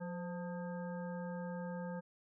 harmonic tone with a mistuned harmonic, 178.3 Hz, F3, 36 cents sharp, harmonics 1 / 3 / 5 / 7 / 9, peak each -41 / -45 / -50 / -58 / -54 dBFS, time 0-2.01 s, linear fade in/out 20 ms, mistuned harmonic 3, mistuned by -58 cents, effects none

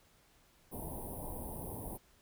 pink band-stop noise, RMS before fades -43 dBFS, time 0.71-1.98 s, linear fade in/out 20 ms, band 1000 to 9200 Hz, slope 96 dB/octave, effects pink hiss -67 dBFS RMS until 2.21 s

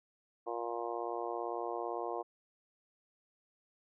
harmonic tone, 117.8 Hz, A#2, 19 cents sharp, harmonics 3 / 4 / 5 / 6 / 7 / 8 / 9, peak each -42 / -41 / -45 / -41 / -46 / -46 / -45 dBFS, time 0.46-2.23 s, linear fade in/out 20 ms, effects none

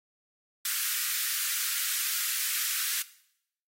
white high-pass noise, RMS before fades -30 dBFS, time 0.65-3.02 s, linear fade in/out 2 ms, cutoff 1300 Hz, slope 48 dB/octave, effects noise-tail reverb RT60 0.7 s tail -17 dB re dry + AAC 48 kbps

